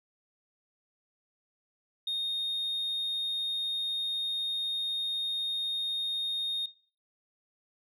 sine tone, 3696 Hz, A#7, 16 cents flat, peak -27 dBFS, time 2.07-6.66 s, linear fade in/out 5 ms, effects noise-tail reverb RT60 0.4 s tail -19 dB re dry + tanh soft clip ceiling -28 dBFS

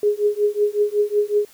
sine tone with tremolo, 415.3 Hz, G#4, in tune, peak -12 dBFS, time 0.03-1.45 s, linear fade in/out 2 ms, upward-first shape triangle, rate 5.4 Hz, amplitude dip 100%, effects white hiss -50 dBFS RMS until 1.53 s

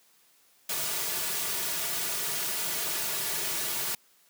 white noise with comb filter, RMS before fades -31 dBFS, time 0.69-3.95 s, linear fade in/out 5 ms, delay 3.8 ms, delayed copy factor -0.8, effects white hiss -63 dBFS RMS until 4.29 s + high-pass 150 Hz 12 dB/octave

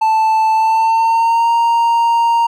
triangle tone with pitch glide, 880 to 930.2 Hz, A5 to A#5, 0 to -4 cents, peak -8 dBFS, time 0.01-2.47 s, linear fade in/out 10 ms, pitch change +96 cents, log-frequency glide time 0.53-1.51 s, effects none

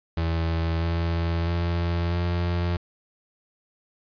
35% pulse tone with pitch steps, 82.41 / 83.9 / 85.41 / 86.96 Hz, E2 / E2 / F2 / F2, 0 / +31 / -38 / -7 cents, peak -21 dBFS, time 0.17-2.77 s, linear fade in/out 5 ms, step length 650 ms, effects resampled to 11025 Hz + 9-bit

